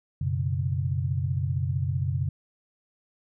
sine chord, F# suspended fourth, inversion none, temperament just, 92.5 / 123.33 / 138.75 Hz, F#2 / B2 / C#3, 0 / -2 / +2 cents, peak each -28 / -30 / -28 dBFS, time 0.21-2.29 s, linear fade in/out 5 ms, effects none

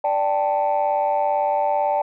sine chord, D suspended fourth, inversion none, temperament just, 587.3 / 783.1 / 881 Hz, D5 / G5 / A5, 0 / -2 / +2 cents, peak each -21 dBFS, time 0.04-2.02 s, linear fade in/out 5 ms, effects tanh soft clip ceiling -12 dBFS

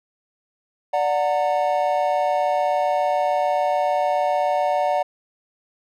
triangle chord, D augmented, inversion none, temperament just, 587.3 / 734.2 / 917.7 Hz, D5 / F#5 / A#5, 0 / -14 / -27 cents, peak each -20 / -19 / -24 dBFS, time 0.93-5.03 s, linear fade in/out 10 ms, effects none

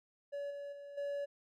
triangle tone with level steps, 569 Hz, C#5, 45 cents sharp, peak -36 / -40 / -45 / -34 dBFS, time 0.32-1.26 s, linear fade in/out 20 ms, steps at 0.5 / 0.72 / 0.97 s, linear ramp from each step 10 ms, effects none

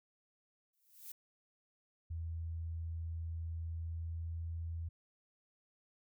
violet noise with exponential growth, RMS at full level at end -45 dBFS, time 0.73-1.12 s, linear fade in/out 5 ms, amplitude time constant 84 ms
sine tone with pitch glide, 82.41 to 82.94 Hz, E2 to E2, 0 to +11 cents, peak -38 dBFS, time 2.1-4.89 s, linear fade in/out 10 ms, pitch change +11 cents, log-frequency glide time 3.67-4.43 s
effects none

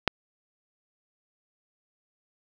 click, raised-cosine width 0.3 ms, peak -4 dBFS, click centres 0.077 s, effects none

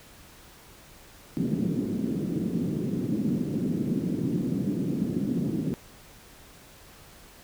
pink band-pass noise, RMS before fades -28 dBFS, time 1.37-5.74 s, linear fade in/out 0 ms, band 160 to 310 Hz, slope 24 dB/octave, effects pink hiss -51 dBFS RMS until 7.43 s

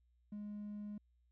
triangle tone, 207.7 Hz, G#3, in tune, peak -40 dBFS, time 0.32-0.98 s, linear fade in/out 5 ms, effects tanh soft clip ceiling -38 dBFS + added 60 Hz sine -70 dBFS peak until 1.31 s

